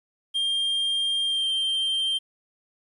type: tone with pitch glide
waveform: triangle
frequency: 3200 to 3154 Hz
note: G7 to G7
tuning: +35 to +10 cents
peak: -21 dBFS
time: 0.34-2.19 s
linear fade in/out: 20 ms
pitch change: -25 cents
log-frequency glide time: 1.25-1.49 s
effects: resampled to 32000 Hz + 10-bit